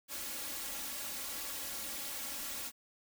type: noise with comb filter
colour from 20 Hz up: white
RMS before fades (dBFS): -41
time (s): 0.08-2.72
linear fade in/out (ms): 50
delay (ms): 3.6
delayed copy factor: +0.85
effects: none